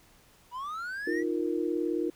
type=linear sweep; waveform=triangle; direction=up; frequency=947 to 1975.5 Hz; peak=-32 dBFS; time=0.51-1.24 s; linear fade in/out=50 ms
type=chord; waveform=sine; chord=Eb suspended second; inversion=none; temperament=just; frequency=311.1 / 350 / 466.7 Hz; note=Eb4 / F4 / Bb4; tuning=0 / +4 / +2 cents; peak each=-31 / -30 / -34 dBFS; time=1.07-2.1 s; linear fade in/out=5 ms
effects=pink hiss -60 dBFS RMS until 2.15 s